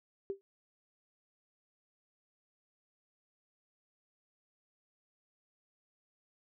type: tone with exponential decay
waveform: sine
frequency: 393.1 Hz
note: G4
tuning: 5 cents sharp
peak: -30 dBFS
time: 0.3-0.41 s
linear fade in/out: 0 ms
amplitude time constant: 22 ms
effects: none